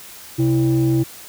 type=tone pair together; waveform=sine; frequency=130.68 / 329.3 Hz; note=C3 / E4; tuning=-2 / -2 cents; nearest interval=octave + major third; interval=1600 cents; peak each=-15 dBFS; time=0.38-1.04 s; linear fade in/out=20 ms; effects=tanh soft clip ceiling -10 dBFS + white hiss -39 dBFS RMS until 1.28 s